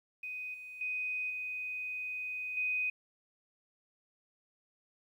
sine tone with level steps, 2500 Hz, D#7, 8 cents sharp, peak -38 / -44 / -33 / -36 / -30 dBFS, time 0.23-2.9 s, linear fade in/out 5 ms, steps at 0.54 / 0.81 / 1.3 / 2.57 s, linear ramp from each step 2 ms, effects 11-bit

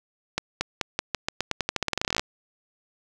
accelerating click train, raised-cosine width 0.2 ms, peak -7 dBFS, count 24, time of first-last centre 0.38-2.195 s, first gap 230 ms, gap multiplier 0.88, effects none

